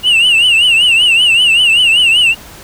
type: tone with vibrato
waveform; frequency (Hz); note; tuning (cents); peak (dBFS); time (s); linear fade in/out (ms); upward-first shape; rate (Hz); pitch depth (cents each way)
sine; 2815; F7; +13; -3; 0.03-2.35; 50; triangle; 5.2; 140
effects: tanh soft clip ceiling -5 dBFS + pink hiss -34 dBFS RMS until 2.63 s